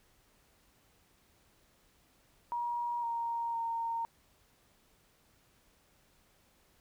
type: tone with pitch steps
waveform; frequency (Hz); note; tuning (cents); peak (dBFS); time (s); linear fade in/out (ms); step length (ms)
sine; 953 / 932 / 921; A#5 / A#5 / A#5; +38 / -1 / -21; -32; 2.52-4.05; 0; 510
effects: pink hiss -68 dBFS RMS until 6.8 s